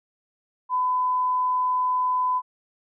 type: tone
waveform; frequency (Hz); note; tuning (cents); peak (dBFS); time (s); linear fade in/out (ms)
sine; 1006; B5; +32; -20; 0.69-2.42; 50
effects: none